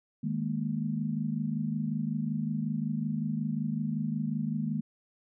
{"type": "chord", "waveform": "sine", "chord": "D# suspended fourth", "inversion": "none", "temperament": "equal", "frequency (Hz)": [155.56, 207.7, 233.1], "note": ["D#3", "G#3", "A#3"], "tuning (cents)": [0, 0, 0], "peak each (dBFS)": -33, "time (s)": [0.23, 4.81], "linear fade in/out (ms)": 10, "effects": []}